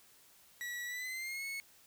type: tone with pitch glide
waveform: 40% pulse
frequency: 1936 to 2198 Hz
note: B6 to C#7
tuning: -35 to -15 cents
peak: -38 dBFS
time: 0.61-1.6 s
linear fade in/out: 0 ms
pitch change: +220 cents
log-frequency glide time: 0.86-1.45 s
effects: white hiss -63 dBFS RMS until 1.86 s